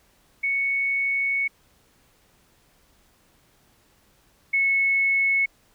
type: tone pair in turn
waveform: sine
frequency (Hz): 2217 / 2198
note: C#7 / C#7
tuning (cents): 0 / -15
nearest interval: unison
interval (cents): 15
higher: first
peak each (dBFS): -21 / -18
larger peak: second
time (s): 0.43-1.48 / 4.53-5.46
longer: first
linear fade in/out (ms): 10
effects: pink hiss -61 dBFS RMS until 5.74 s